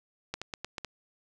clicks, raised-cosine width 0.2 ms, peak -16 / -19 / -18 / -18 / -18 / -19 dBFS, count 6, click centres 0.34 / 0.416 / 0.538 / 0.646 / 0.782 / 0.847 s, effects none

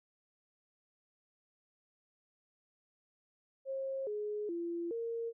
sine tone with pitch steps, 537 / 419.4 / 341 / 461.8 Hz, C5 / G#4 / F4 / A#4, +45 / +17 / -41 / -16 cents, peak -35 dBFS, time 3.65-5.33 s, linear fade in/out 50 ms, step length 420 ms, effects none

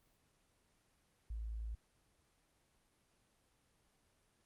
sine tone, 55.1 Hz, A1, 3 cents sharp, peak -40 dBFS, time 1.3-1.75 s, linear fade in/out 5 ms, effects pink hiss -75 dBFS RMS until 4.45 s + Opus 24 kbps

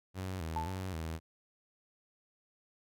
sawtooth tone with vibrato, 87 Hz, F2, 6 cents flat, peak -33 dBFS, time 0.14-1.2 s, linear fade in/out 50 ms, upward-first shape square, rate 1.9 Hz, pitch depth 130 cents each way
sine tone with exponential decay, 880 Hz, A5, in tune, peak -31 dBFS, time 0.56-0.93 s, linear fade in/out 2 ms, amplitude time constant 80 ms
effects none

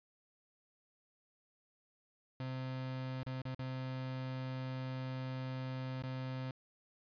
35% pulse tone with dropouts, 130 Hz, C3, 11 cents flat, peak -37 dBFS, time 2.4-6.51 s, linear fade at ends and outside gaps 2 ms, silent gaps 3.232-3.264 / 3.418-3.453 / 3.547-3.592 / 6.024-6.036 s, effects resampled to 11025 Hz

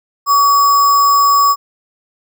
sine tone with sample-and-hold, 1136 Hz, C#6, 42 cents sharp, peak -7 dBFS, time 0.26-1.56 s, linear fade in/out 50 ms, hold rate 6300 Hz, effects none

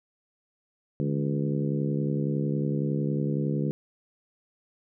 harmonic tone with a mistuned harmonic, 70.9 Hz, C#2, 40 cents sharp, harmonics 2 / 3 / 4 / 5 / 6 / 7, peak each -27 / -31 / -33 / -35 / -37 / -38 dBFS, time 1-3.71 s, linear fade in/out 0 ms, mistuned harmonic 2, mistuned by +86 cents, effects none

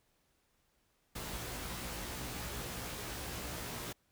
pink noise with comb filter, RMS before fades -42 dBFS, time 1.15-3.93 s, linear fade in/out 10 ms, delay 17 ms, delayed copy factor +1, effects pink hiss -75 dBFS RMS until 4.11 s

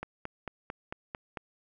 click train, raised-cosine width 0.5 ms, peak -21 dBFS, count 7, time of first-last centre 0.03-1.372 s, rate 4.47 Hz, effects none

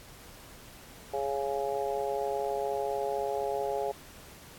harmonic tone, 138.8 Hz, C#3, 3 cents sharp, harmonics 3 / 4 / 5 / 6, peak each -33 / -34 / -35 / -36 dBFS, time 1.13-3.92 s, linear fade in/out 10 ms, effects pink hiss -51 dBFS RMS until 4.58 s + AAC 64 kbps

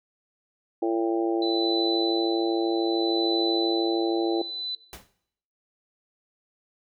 harmonic tone, 113 Hz, A2, 47 cents sharp, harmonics 3 / 4 / 5 / 6 / 7, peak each -24 / -30 / -34 / -36 / -32 dBFS, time 0.82-4.42 s, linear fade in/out 5 ms
sine tone with tremolo, 4000 Hz, B7, 21 cents sharp, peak -26 dBFS, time 1.42-4.75 s, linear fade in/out 2 ms, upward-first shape sine, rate 0.63 Hz, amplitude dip 70%
pink noise with exponential decay, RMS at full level -37 dBFS, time 4.93-5.12 s, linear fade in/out 0 ms, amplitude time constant 40 ms
effects noise-tail reverb RT60 0.7 s tail -17 dB re dry

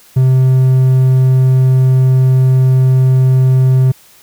triangle tone, 130 Hz, C3, 11 cents flat, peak -4 dBFS, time 0.16-3.92 s, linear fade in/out 10 ms, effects white hiss -44 dBFS RMS until 4.22 s

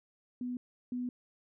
sine tone pair in turn, 247.5 / 247.5 Hz, B3 / B3, +4 / +4 cents, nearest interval unison, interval 0 cents, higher neither, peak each -34 / -33 dBFS, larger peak second, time 0.41-0.57 / 0.92-1.09 s, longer second, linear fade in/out 2 ms, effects none

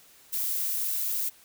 violet noise with amplitude modulation, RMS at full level -28 dBFS, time 0.32-1.3 s, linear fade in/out 20 ms, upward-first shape sine, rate 99.7 Hz, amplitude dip 25%, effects white hiss -56 dBFS RMS until 1.44 s

